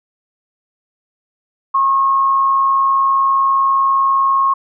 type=tone with amplitude modulation; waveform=sine; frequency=1085 Hz; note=C#6; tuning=37 cents flat; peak=-9 dBFS; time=1.74-4.54 s; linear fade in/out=10 ms; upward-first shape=sine; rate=120 Hz; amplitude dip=35%; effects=none

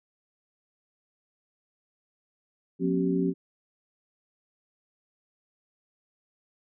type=tone cluster; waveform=sine; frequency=178.9 / 238.2 / 270.2 / 384.5 Hz; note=F3 / A#3 / C#4 / G4; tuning=+42 / +38 / -44 / -33 cents; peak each=-27 / -34 / -27 / -29 dBFS; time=2.79-3.34 s; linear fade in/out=50 ms; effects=none

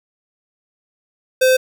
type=tone; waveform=square; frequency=516 Hz; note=C5; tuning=24 cents flat; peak=-11 dBFS; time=1.41-1.57 s; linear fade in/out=10 ms; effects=none

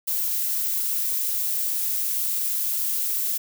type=noise; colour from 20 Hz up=violet; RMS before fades=-25 dBFS; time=0.07-3.38 s; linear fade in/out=10 ms; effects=none

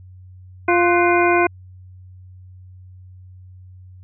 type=harmonic tone with a mistuned harmonic; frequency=349.2 Hz; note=F4; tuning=in tune; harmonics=1 / 2 / 3 / 4 / 6 / 7; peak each=-16 / -19 / -21 / -22 / -24 / -24 dBFS; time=0.68-1.47 s; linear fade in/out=5 ms; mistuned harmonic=4; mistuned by=+120 cents; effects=added 92 Hz sine -39 dBFS peak until 4.03 s

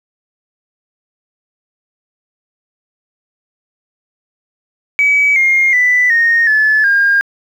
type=tone with pitch steps; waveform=sine; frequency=2281 / 2128 / 1985.7 / 1852.7 / 1728.7 / 1612.9 Hz; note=C#7 / C7 / B6 / A#6 / A6 / G6; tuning=+49 / +29 / +9 / -11 / -31 / +49 cents; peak=-7 dBFS; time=4.99-7.21 s; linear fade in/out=0 ms; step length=370 ms; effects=tanh soft clip ceiling -3 dBFS + 7-bit

